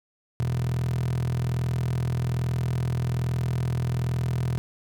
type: tone with high-pass filter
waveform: 15% pulse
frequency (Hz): 41.2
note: E1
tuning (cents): 0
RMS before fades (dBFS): -26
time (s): 0.4-4.58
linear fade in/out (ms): 0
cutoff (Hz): 110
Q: 6.7
effects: none